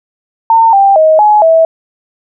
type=tone with pitch steps; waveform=sine; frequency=906 / 789 / 630 / 843 / 651 Hz; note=A#5 / G5 / D#5 / G#5 / E5; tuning=-50 / +11 / +21 / +26 / -22 cents; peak=-3 dBFS; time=0.5-1.65 s; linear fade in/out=2 ms; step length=230 ms; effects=none